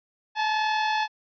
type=tone pair together; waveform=sawtooth; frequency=860.8 / 902 Hz; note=A5 / A5; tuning=-38 / +43 cents; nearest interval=minor second; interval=81 cents; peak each=-19 / -30 dBFS; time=0.35-1.08 s; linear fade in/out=50 ms; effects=resampled to 11025 Hz